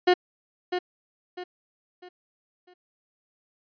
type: tone with echo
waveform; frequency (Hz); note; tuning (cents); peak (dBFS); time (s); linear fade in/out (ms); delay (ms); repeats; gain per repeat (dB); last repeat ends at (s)
30% pulse; 360; F#4; -47; -13; 0.07-0.14; 10; 650; 4; -9; 2.74
effects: resampled to 11025 Hz